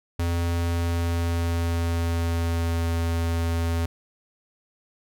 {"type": "tone with pitch glide", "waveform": "square", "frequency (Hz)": [85.3, 83.69], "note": ["F2", "E2"], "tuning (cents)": [-40, 27], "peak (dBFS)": -23, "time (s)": [0.19, 3.86], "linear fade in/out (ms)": 5, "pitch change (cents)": -33, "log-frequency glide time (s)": [0.44, 2.94], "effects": []}